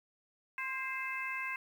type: harmonic tone with a mistuned harmonic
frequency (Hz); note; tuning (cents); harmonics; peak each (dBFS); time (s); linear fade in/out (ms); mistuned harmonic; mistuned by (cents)
523.3; C5; 0; 2 / 3 / 4 / 5; -42 / -42 / -39 / -41; 0.58-1.56; 2; 3; +37
effects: 10-bit